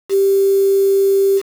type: tone with quantisation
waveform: sine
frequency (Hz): 392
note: G4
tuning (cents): 0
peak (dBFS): -10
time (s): 0.09-1.42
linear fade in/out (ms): 50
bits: 5
effects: none